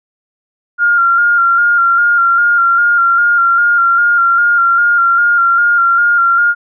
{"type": "tone with vibrato", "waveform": "sine", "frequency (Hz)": 1396.9, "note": "F6", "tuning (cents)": 0, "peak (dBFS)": -7, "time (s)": [0.78, 6.55], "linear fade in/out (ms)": 50, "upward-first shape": "square", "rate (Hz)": 2.5, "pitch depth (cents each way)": 25, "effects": []}